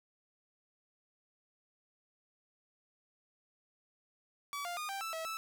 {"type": "tone with pitch steps", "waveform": "sawtooth", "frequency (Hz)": [1143, 700, 1223, 785, 1322, 648, 1314], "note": ["D6", "F5", "D#6", "G5", "E6", "E5", "E6"], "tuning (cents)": [-47, 4, -30, 2, 5, -30, -6], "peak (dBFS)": -34, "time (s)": [4.53, 5.37], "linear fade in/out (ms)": 0, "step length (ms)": 120, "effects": ["11-bit"]}